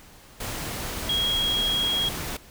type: tone in noise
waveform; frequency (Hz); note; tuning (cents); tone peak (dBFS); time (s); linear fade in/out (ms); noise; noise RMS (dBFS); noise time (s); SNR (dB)
sine; 3286; G#7; -19; -22; 1.09-2.09; 5; pink; -32; 0.4-2.37; +7
effects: pink hiss -50 dBFS RMS until 2.5 s